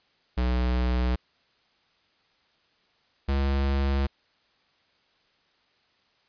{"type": "tone pair in turn", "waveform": "square", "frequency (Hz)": [61.74, 68.78], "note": ["B1", "C#2"], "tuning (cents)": [0, -13], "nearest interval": "major second", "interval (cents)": 187, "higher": "second", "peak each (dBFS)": -23, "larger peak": "neither", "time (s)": [[0.37, 1.16], [3.28, 4.07]], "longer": "neither", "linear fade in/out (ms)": 10, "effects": ["white hiss -66 dBFS RMS until 6.28 s", "resampled to 11025 Hz"]}